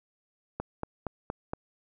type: click train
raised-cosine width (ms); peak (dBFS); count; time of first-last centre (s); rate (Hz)
1; -18; 5; 0.6-1.535; 4.28
effects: none